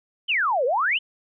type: exponential two-way sweep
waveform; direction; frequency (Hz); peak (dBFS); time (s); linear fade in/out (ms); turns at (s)
sine; down then up; 3176 to 466.2 to 3176; -19; 0.28-0.99; 20; 0.65
effects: none